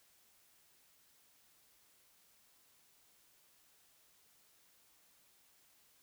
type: silence
effects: white hiss -69 dBFS RMS until 6.02 s